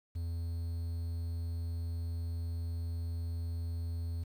triangle tone with quantisation, 84 Hz, E2, 33 cents sharp, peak -32 dBFS, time 0.15-4.24 s, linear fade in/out 10 ms, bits 10, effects none

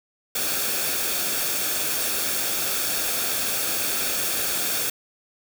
white noise with comb filter, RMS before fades -25 dBFS, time 0.35-4.9 s, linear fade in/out 5 ms, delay 1 ms, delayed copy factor -0.5, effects none

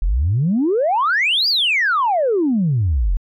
sine exponential two-way sweep, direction up then down, 38.14 to 4966 to 38.14 Hz, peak -13 dBFS, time 0.02-3.17 s, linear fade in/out 0 ms, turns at 1.48 s, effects tanh soft clip ceiling -10 dBFS

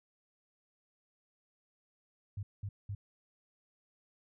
sine tone bursts, 100.5 Hz, G2, 44 cents sharp, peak -36 dBFS, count 3, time 2.37-2.95 s, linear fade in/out 5 ms, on 60 ms, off 200 ms, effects none

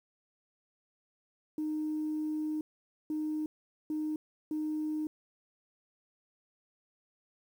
sine tone bursts at uneven times, 307.7 Hz, D#4, 19 cents flat, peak -30 dBFS, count 4, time 1.58-2.61 / 3.1-3.46 / 3.9-4.16 / 4.51-5.07 s, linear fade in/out 2 ms, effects tanh soft clip ceiling -27 dBFS + 10-bit

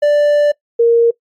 triangle / sine tone pair in turn, 587.3 / 466.1 Hz, D5 / A#4, 0 / 0 cents, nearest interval major third, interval 400 cents, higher first, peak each -6 dBFS, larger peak neither, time 0.02-0.52 / 0.79-1.11 s, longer first, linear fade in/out 10 ms, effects noise-tail reverb RT60 0.1 s tail -21 dB re dry + MP3 96 kbps

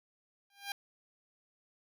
10% pulse tone with exponential growth, 801 Hz, G5, 37 cents sharp, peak -25 dBFS, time 0.5-0.72 s, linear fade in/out 2 ms, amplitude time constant 47 ms, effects none

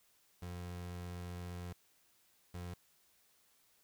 30% pulse tone bursts at uneven times, 88.5 Hz, F2, 23 cents sharp, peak -40 dBFS, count 2, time 0.42-1.73 / 2.54-2.74 s, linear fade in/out 5 ms, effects white hiss -71 dBFS RMS until 3.83 s

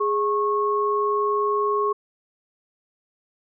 sine tone pair together, 414.7 / 1094.7 Hz, G#4 / C#6, -3 / -22 cents, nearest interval octave + perfect fourth, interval 1681 cents, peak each -22 dBFS, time 0-1.93 s, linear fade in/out 10 ms, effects none

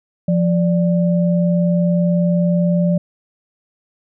sine tone pair together, 174.61 / 587.3 Hz, F3 / D5, 0 / 0 cents, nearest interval octave + major sixth, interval 2100 cents, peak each -13 / -21 dBFS, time 0.28-2.98 s, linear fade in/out 5 ms, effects none

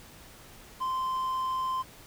triangle tone, 1039 Hz, C6, 12 cents flat, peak -26 dBFS, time 0.8-1.83 s, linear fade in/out 20 ms, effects pink hiss -51 dBFS RMS until 2.06 s

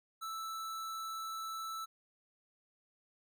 square tone, 1318.5 Hz, E6, in tune, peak -40 dBFS, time 0.21-1.86 s, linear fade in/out 20 ms, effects none

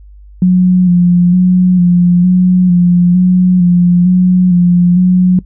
sine tone with vibrato, 179.2 Hz, F3, 45 cents sharp, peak -4 dBFS, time 0.42-5.39 s, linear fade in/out 2 ms, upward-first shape square, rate 1.1 Hz, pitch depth 29 cents each way, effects noise-tail reverb RT60 0.1 s tail -20 dB re dry + added 50 Hz sine -33 dBFS peak until 5.45 s

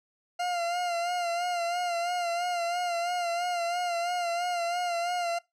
40% pulse tone with vibrato, 698.5 Hz, F5, in tune, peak -27 dBFS, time 0.39-5.39 s, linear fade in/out 10 ms, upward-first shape sine, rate 3 Hz, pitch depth 47 cents each way, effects noise-tail reverb RT60 0.2 s tail -22 dB re dry + low-pass 8000 Hz 12 dB/octave

